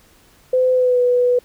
sine tone with pitch glide, 510 to 492.6 Hz, C5 to B4, -44 to -5 cents, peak -12 dBFS, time 0.53-1.39 s, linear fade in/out 5 ms, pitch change -61 cents, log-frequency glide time 0.73-1 s, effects pink hiss -52 dBFS RMS until 1.44 s

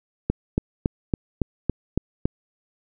click train, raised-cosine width 3 ms, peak -7 dBFS, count 8, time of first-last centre 0.3-2.255 s, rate 3.58 Hz, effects none

